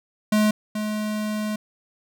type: tone pair in turn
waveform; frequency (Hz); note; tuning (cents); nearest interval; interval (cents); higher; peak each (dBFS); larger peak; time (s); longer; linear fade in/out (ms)
square; 212.8 / 212.8; G#3 / G#3; +42 / +42; unison; 0; neither; -17 / -25; first; 0.32-0.51 / 0.75-1.56; second; 5
effects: none